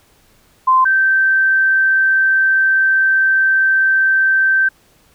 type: tone pair in turn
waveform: sine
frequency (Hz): 1038 / 1556.2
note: C6 / G6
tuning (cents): -14 / -13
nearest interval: perfect fifth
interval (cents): 701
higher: second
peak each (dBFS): -8 / -10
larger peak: first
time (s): 0.67-0.85 / 0.85-4.69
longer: second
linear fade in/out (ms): 10
effects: pink hiss -53 dBFS RMS until 5.14 s